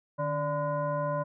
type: tone with frequency modulation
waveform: sine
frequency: 584 Hz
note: D5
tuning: 10 cents flat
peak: -27 dBFS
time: 0.18-1.24 s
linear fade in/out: 20 ms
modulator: 433 Hz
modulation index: 1.2
effects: none